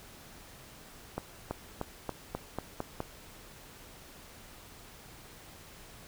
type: accelerating click train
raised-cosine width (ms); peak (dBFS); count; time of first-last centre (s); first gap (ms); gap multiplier
1; -19; 8; 1.18-3.004; 330; 0.92
effects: pink hiss -52 dBFS RMS until 6.07 s